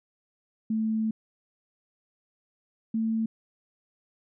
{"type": "tone pair in turn", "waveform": "sine", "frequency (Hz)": [220, 223.3], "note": ["A3", "A3"], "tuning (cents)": [0, 26], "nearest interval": "unison", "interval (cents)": 26, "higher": "second", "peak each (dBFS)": -24, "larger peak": "neither", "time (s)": [[0.7, 1.11], [2.94, 3.26]], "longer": "first", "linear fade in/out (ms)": 5, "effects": []}